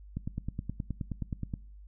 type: click train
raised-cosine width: 5 ms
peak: -21 dBFS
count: 14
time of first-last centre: 0.17-1.538 s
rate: 9.5 Hz
effects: noise-tail reverb RT60 0.5 s tail -22 dB re dry + added 50 Hz sine -47 dBFS peak until 1.87 s